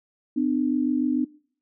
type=tone pair together; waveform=sine; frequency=253.2 / 300 Hz; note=B3 / D4; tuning=+43 / +37 cents; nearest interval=minor third; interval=294 cents; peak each=-23 dBFS; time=0.36-1.25 s; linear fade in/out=10 ms; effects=noise-tail reverb RT60 0.5 s tail -22 dB re dry